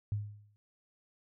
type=tone with exponential decay; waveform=sine; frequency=103.83 Hz; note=G#2; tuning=in tune; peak=-28 dBFS; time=0.12-0.56 s; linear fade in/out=0 ms; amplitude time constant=95 ms; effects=none